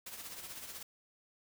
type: noise with tremolo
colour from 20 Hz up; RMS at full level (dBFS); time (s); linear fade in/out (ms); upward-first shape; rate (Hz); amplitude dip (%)
white; -44; 0.06-0.83; 5; triangle; 16; 60
effects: none